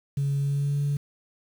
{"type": "tone with pitch glide", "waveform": "sine", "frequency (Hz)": [140.1, 143.29], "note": ["C#3", "D3"], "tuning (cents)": [19, -42], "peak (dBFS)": -21, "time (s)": [0.17, 0.97], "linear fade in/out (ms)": 5, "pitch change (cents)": 39, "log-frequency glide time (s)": [0.4, 0.79], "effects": ["tanh soft clip ceiling -20 dBFS", "8-bit"]}